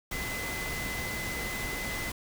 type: tone in noise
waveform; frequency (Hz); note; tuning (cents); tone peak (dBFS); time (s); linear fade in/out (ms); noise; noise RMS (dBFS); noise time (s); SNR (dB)
sine; 2028; B6; +45; -36; 0.12-2.1; 5; pink; -36; 0.11-2.12; -3
effects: none